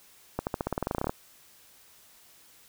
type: accelerating click train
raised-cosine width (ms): 1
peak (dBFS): -14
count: 16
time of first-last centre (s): 0.39-1.095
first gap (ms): 79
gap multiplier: 0.92
effects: white hiss -57 dBFS RMS until 2.68 s